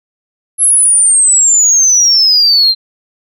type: exponential sweep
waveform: sine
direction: down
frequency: 11140 to 4112 Hz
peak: -4 dBFS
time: 0.58-2.75 s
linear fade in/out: 50 ms
effects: tanh soft clip ceiling -1 dBFS